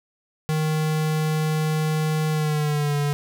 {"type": "tone with pitch glide", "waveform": "square", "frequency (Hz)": [155.56, 145.14], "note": ["D#3", "D3"], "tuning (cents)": [0, -20], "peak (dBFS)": -21, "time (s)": [0.49, 3.13], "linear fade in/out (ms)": 0, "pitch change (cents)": -120, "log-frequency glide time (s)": [2.3, 2.96], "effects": []}